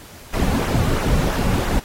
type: noise with flanger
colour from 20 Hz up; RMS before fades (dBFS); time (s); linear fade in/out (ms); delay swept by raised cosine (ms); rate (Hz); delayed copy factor
brown; -19; 0.33-1.8; 10; 0.21 to 3.21; 3; -0.65
effects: pink hiss -42 dBFS RMS until 1.84 s + AAC 48 kbps